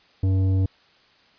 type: tone with tanh clipping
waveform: sine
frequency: 95 Hz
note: F#2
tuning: 46 cents sharp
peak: -19 dBFS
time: 0.23-0.66 s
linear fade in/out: 5 ms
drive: 10 dB
effects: white hiss -57 dBFS RMS until 1.38 s + resampled to 11025 Hz